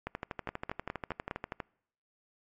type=two click trains; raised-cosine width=0.5 ms; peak=-19 / -20 dBFS; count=5 / 20; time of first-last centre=0.49-1.311 / 0.07-1.602 s; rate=4.87 / 12.4 Hz; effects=noise-tail reverb RT60 0.7 s tail -26 dB re dry + MP3 48 kbps